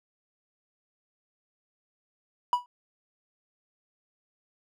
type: tone with exponential decay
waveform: triangle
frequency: 979 Hz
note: B5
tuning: 15 cents flat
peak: -15 dBFS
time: 2.53-2.66 s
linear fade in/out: 1 ms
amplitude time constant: 27 ms
effects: none